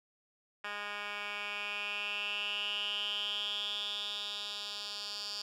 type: tone with band-pass filter sweep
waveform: 10% pulse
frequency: 205.7 Hz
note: G#3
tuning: 16 cents flat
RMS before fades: -38 dBFS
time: 0.64-5.42 s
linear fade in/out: 5 ms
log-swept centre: 2000 to 4600 Hz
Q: 6.9
effects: none